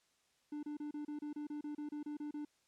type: tone bursts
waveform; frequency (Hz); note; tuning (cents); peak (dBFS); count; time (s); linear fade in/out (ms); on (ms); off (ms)
triangle; 296.5; D4; +17; -38; 14; 0.52-2.45; 5; 110; 30
effects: white hiss -75 dBFS RMS until 2.67 s + low-pass 8000 Hz 12 dB/octave